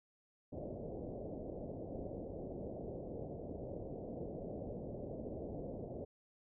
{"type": "low-pass noise", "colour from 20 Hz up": "white", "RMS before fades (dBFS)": -45, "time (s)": [0.52, 6.05], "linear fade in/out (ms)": 10, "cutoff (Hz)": 630, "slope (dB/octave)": 48, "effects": []}